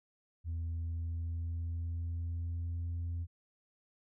sine tone with pitch glide, 82.9 to 85.18 Hz, E2 to F2, +10 to -43 cents, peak -32 dBFS, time 0.44-3.27 s, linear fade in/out 50 ms, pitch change +47 cents, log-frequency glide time 0.65-2.9 s, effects tanh soft clip ceiling -33 dBFS

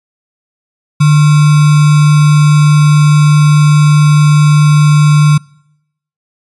sine tone with sample-and-hold, 149.2 Hz, D3, 28 cents sharp, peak -3 dBFS, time 1-5.38 s, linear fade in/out 10 ms, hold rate 1225 Hz, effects noise-tail reverb RT60 0.8 s tail -26 dB re dry + resampled to 24000 Hz

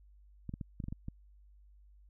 clicks, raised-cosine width 5 ms, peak -27 dBFS, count 8, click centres 0.493 / 0.539 / 0.612 / 0.802 / 0.84 / 0.884 / 0.925 / 1.084 s, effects added 50 Hz sine -57 dBFS peak until 2.09 s

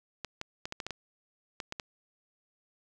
clicks, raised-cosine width 0.2 ms, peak -19 dBFS, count 10, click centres 0.247 / 0.414 / 0.655 / 0.724 / 0.802 / 0.866 / 0.907 / 1.602 / 1.724 / 1.798 s, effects none

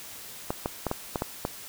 clicks, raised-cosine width 1 ms, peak -13 dBFS, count 7, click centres 0.505 / 0.659 / 0.867 / 0.914 / 1.158 / 1.221 / 1.451 s, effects white hiss -43 dBFS RMS until 1.68 s

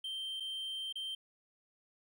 triangle tone with dropouts, 3136 Hz, G7, in tune, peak -36 dBFS, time 0.04-1.15 s, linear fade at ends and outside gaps 5 ms, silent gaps 0.4-0.404 / 0.926-0.955 s, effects none

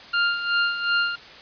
sawtooth tone with tremolo, 1400 Hz, F6, 4 cents sharp, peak -14 dBFS, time 0.13-1.16 s, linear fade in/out 10 ms, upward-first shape sine, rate 2.7 Hz, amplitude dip 65%, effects white hiss -43 dBFS RMS until 1.41 s + resampled to 11025 Hz

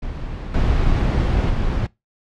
brown noise with level steps, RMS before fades -28 / -17 / -20 dBFS, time 0.02-1.87 s, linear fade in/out 10 ms, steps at 0.54 / 1.5 s, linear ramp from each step 2 ms, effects noise-tail reverb RT60 0.2 s tail -22 dB re dry + low-pass 4000 Hz 12 dB/octave

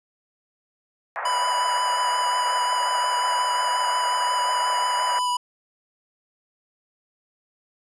pink band-pass noise, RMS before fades -30 dBFS, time 1.16-5.19 s, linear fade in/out 0 ms, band 580 to 2000 Hz, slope 48 dB/octave
square tone with vibrato, 987.8 Hz, B5, in tune, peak -22 dBFS, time 1.25-5.37 s, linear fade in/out 5 ms, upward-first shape sine, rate 5.6 Hz, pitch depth 14 cents each way
effects resampled to 24000 Hz

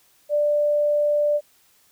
sine tone, 590 Hz, D5, 8 cents sharp, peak -17 dBFS, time 0.29-1.41 s, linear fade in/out 50 ms, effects white hiss -59 dBFS RMS until 1.91 s

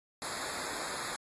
pink noise with comb filter, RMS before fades -39 dBFS, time 0.22-1.16 s, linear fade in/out 0 ms, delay 0.34 ms, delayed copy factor -1, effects AAC 32 kbps

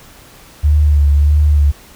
sine tone with vibrato, 73.42 Hz, D2, in tune, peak -7 dBFS, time 0.63-1.72 s, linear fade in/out 20 ms, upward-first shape sine, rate 1.6 Hz, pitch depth 39 cents each way, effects pink hiss -41 dBFS RMS until 1.95 s

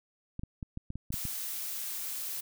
clicks, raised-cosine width 5 ms, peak -25 dBFS, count 9, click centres 0.394 / 0.435 / 0.628 / 0.774 / 0.904 / 0.956 / 1.105 / 1.141 / 1.253 s
blue noise, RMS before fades -37 dBFS, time 1.12-2.41 s, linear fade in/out 10 ms
effects none

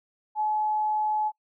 sine tone, 854 Hz, G#5, 48 cents sharp, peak -23 dBFS, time 0.35-1.32 s, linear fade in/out 50 ms, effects noise-tail reverb RT60 0.1 s tail -25 dB re dry

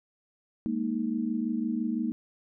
sine chord, Ab suspended second, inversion none, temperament just, 207.7 / 233.6 / 311.5 Hz, Ab3 / Bb3 / Eb4, 0 / +4 / +2 cents, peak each -33 / -29 / -33 dBFS, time 0.66-2.12 s, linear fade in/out 0 ms, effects none

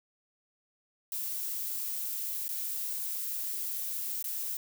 violet noise with dropouts, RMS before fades -35 dBFS, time 1.12-4.57 s, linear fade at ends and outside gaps 1 ms, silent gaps 2.481-2.49 / 4.226-4.242 s, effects none

